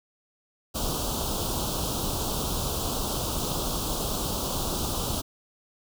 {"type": "band-stop noise", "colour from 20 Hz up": "pink", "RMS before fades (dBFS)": -29, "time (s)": [0.74, 5.22], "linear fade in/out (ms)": 20, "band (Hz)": [1300, 3000], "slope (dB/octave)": 48, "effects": []}